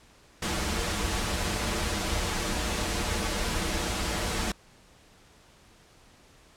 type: noise with comb filter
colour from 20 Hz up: pink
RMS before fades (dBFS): -29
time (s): 0.42-4.52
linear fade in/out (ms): 5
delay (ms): 7.5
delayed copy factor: -0.7
effects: pink hiss -57 dBFS RMS until 6.56 s + low-pass 9000 Hz 12 dB/octave